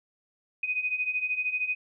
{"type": "beating tone pair", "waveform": "sine", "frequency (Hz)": [2489, 2502], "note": ["D#7", "D#7"], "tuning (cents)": [0, 9], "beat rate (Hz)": 13, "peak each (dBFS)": [-32, -28], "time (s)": [0.63, 1.75], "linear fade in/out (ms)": 5, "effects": []}